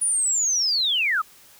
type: linear sweep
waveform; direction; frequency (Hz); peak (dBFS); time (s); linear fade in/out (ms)
sine; down; 9800 to 1167; -19; 0.01-1.22; 10
effects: white hiss -51 dBFS RMS until 1.59 s